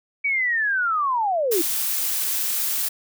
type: linear sweep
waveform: sine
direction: down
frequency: 2289 to 308.6 Hz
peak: -19 dBFS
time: 0.24-1.62 s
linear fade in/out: 10 ms
type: noise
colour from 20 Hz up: blue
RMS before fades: -24 dBFS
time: 1.51-2.89 s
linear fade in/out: 10 ms
effects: none